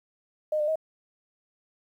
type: tone with pitch steps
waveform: sine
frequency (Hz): 613 / 600 / 633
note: D#5 / D5 / D#5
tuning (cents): -26 / +37 / +30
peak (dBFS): -23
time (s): 0.52-0.757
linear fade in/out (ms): 5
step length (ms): 79
effects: 10-bit